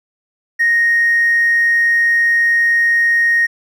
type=tone; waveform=triangle; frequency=1864.7 Hz; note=A#6; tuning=in tune; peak=-7 dBFS; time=0.59-3.47 s; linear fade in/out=20 ms; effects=tanh soft clip ceiling -7 dBFS